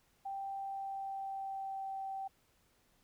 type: tone with pitch glide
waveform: sine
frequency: 784 to 775.4 Hz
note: G5 to G5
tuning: 0 to -19 cents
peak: -38 dBFS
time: 0.25-2.28 s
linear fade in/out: 10 ms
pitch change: -19 cents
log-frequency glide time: 0.59-1.94 s
effects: pink hiss -72 dBFS RMS until 3.03 s